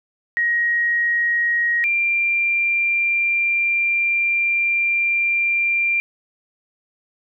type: tone pair in turn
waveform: sine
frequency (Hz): 1887 / 2377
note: A#6 / D7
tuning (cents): +21 / +20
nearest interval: major third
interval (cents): 399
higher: second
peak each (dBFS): -16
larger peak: neither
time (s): 0.37-1.84 / 1.84-6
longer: second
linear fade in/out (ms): 0
effects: none